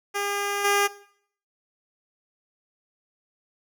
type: tone with level steps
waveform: 10% pulse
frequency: 404.4 Hz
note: G#4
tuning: 46 cents flat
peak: -17 / -11 dBFS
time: 0.14-0.88 s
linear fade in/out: 20 ms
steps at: 0.64 s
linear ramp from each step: 10 ms
effects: noise-tail reverb RT60 0.6 s tail -18 dB re dry